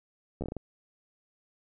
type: slowing click train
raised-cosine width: 2 ms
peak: -22 dBFS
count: 7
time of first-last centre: 0.41-0.567 s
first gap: 12 ms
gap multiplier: 1.31
effects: none